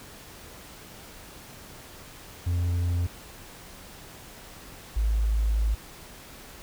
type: tone pair in turn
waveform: triangle / sine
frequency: 87.31 / 53.73 Hz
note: F2 / A1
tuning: 0 / -40 cents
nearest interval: minor sixth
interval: 840 cents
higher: first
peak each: -21 dBFS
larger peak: neither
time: 2.46-3.07 / 4.96-5.75 s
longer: second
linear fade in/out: 10 ms
effects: pink hiss -46 dBFS RMS until 6.62 s